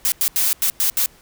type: noise bursts at uneven times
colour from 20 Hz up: blue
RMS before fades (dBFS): -18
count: 6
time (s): 0.05-0.12 / 0.21-0.28 / 0.36-0.53 / 0.62-0.7 / 0.8-0.9 / 0.97-1.06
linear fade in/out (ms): 0
effects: pink hiss -50 dBFS RMS until 1.21 s